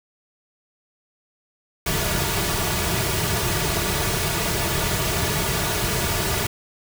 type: noise with comb filter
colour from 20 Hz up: pink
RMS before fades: -23 dBFS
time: 1.86-6.47 s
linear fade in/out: 5 ms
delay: 3.8 ms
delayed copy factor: -0.7
effects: none